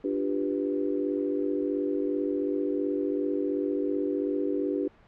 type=chord; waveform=sine; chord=G dominant seventh; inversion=second; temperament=equal; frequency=293.7 / 349.2 / 392 / 493.9 Hz; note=D4 / F4 / G4 / B4; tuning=0 / 0 / 0 / 0 cents; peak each=-29 / -34 / -30 / -34 dBFS; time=0.04-4.88 s; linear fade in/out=5 ms; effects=pink hiss -57 dBFS RMS until 5.07 s + low-pass 2000 Hz 12 dB/octave